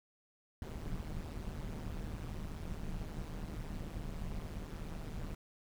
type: noise with amplitude modulation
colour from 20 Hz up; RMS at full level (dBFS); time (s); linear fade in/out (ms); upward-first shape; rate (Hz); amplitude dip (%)
brown; -38; 0.62-5.35; 2; sine; 155; 85
effects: none